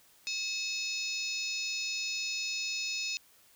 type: harmonic tone with a mistuned harmonic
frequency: 858 Hz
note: A5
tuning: 44 cents flat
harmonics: 3 / 4 / 5 / 6 / 7 / 8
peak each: -36 / -41 / -41 / -38 / -43 / -43 dBFS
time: 0.27-3.17 s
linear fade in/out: 0 ms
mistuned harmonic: 4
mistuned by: +130 cents
effects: white hiss -62 dBFS RMS until 3.55 s